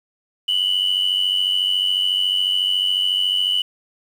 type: tone pair together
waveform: sine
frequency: 2906 / 3000 Hz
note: F#7 / F#7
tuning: -32 / +23 cents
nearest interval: minor second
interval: 55 cents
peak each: -20 / -17 dBFS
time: 0.48-3.62 s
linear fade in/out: 5 ms
effects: tanh soft clip ceiling -12 dBFS + 7-bit